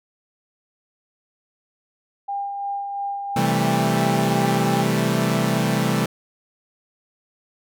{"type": "tone with tremolo", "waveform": "sine", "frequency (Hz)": 801, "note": "G5", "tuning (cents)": 37, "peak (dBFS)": -23, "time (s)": [2.28, 4.84], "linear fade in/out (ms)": 10, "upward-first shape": "sine", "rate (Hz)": 2.9, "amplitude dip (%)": 35}
{"type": "chord", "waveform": "sawtooth", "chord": "A minor seventh", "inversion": "first", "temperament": "equal", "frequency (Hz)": [130.81, 164.81, 196, 220], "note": ["C3", "E3", "G3", "A3"], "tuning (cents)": [0, 0, 0, 0], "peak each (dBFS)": -20, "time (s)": [3.36, 6.06], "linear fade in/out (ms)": 5}
{"effects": []}